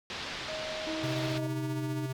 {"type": "low-pass noise", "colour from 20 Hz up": "white", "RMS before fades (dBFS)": -39, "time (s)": [0.1, 1.38], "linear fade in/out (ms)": 0, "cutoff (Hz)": 4500, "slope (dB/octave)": 24}
{"type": "tone", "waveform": "sine", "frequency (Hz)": 627, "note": "D#5", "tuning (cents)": 13, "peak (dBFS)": -37, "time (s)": [0.48, 1.47], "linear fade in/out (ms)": 5}
{"type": "tone with pitch glide", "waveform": "triangle", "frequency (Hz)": [318.8, 308.1], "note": ["D#4", "D#4"], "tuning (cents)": [42, -17], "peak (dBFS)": -33, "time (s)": [0.87, 2.06], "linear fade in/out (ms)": 2, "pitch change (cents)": -59, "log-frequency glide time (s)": [1.28, 1.85]}
{"type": "tone with tremolo", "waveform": "square", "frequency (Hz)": 130.81, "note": "C3", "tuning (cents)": 0, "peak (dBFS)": -32, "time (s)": [1.03, 2.13], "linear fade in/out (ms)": 10, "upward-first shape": "sine", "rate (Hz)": 15, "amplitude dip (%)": 35}
{"effects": []}